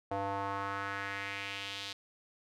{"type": "tone with band-pass filter sweep", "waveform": "square", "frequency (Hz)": 99, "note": "G2", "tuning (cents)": 18, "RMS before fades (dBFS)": -38, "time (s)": [0.11, 1.93], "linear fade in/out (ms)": 5, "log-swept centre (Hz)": [720, 3900], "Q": 2.3, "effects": []}